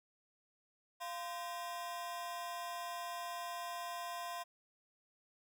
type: ring-modulated tone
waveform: 40% pulse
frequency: 862 Hz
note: A5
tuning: 36 cents flat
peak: -37 dBFS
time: 1-4.44 s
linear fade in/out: 20 ms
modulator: 168 Hz
effects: none